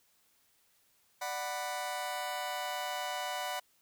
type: chord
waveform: sawtooth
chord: B minor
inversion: first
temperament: just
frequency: 592.7 / 740.8 / 987.8 Hz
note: D5 / F#5 / B5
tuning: +16 / +2 / 0 cents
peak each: -38 / -34 / -36 dBFS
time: 1.21-3.6 s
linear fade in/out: 10 ms
effects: white hiss -70 dBFS RMS until 3.81 s